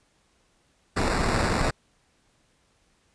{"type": "noise with sample-and-hold", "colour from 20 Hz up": "pink", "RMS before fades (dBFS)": -24, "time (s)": [0.96, 1.71], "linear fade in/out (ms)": 10, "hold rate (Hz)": 3150, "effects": ["pink hiss -66 dBFS RMS until 3.14 s", "resampled to 22050 Hz"]}